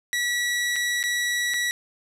sawtooth tone with dropouts, 1938 Hz, B6, 33 cents flat, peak -19 dBFS, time 0.13-1.71 s, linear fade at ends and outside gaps 0 ms, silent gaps 0.759-0.763 / 1.029-1.038 / 1.537-1.541 s, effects low-pass 11000 Hz 12 dB/octave + 9-bit

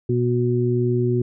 harmonic tone, 121.9 Hz, B2, 22 cents flat, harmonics 1 / 2 / 3, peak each -20 / -25 / -21 dBFS, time 0.09-1.22 s, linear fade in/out 5 ms, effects none

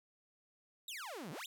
sawtooth exponential two-way sweep, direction down then up, 3951 to 136.4 to 3951 Hz, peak -40 dBFS, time 0.88-1.46 s, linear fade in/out 2 ms, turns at 1.31 s, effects none

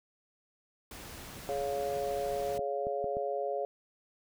pink noise, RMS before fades -46 dBFS, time 0.91-2.58 s, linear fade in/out 2 ms
harmonic tone, 140 Hz, C#3, 18 cents sharp, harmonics 3 / 4 / 5, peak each -36 / -34 / -36 dBFS, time 1.49-3.65 s, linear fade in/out 0 ms
clicks, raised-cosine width 2 ms, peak -28 dBFS, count 4, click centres 2.592 / 2.869 / 3.043 / 3.169 s
effects none

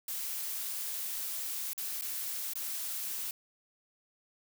blue noise with dropouts, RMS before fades -37 dBFS, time 0.08-3.31 s, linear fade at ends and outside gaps 2 ms, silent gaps 1.733-1.778 / 2.012-2.02 / 2.535-2.555 s, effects none

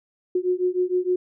sine beating tone pair, 360 / 366.5 Hz, F#4 / F#4, -47 / -16 cents, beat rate 6.5 Hz, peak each -23 dBFS, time 0.35-1.16 s, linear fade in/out 5 ms, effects none

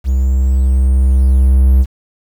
triangle tone with level ramp, 65.41 Hz, C2, in tune, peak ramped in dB -8 to -3 dBFS, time 0.04-1.86 s, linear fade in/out 50 ms, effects 7-bit

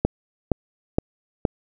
click train, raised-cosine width 2 ms, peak -4 dBFS, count 4, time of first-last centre 0.05-1.452 s, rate 2.14 Hz, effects none

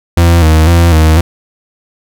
40% pulse tone with vibrato, 82 Hz, E2, 9 cents flat, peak -3 dBFS, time 0.17-1.21 s, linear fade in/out 5 ms, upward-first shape square, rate 2 Hz, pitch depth 65 cents each way, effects none

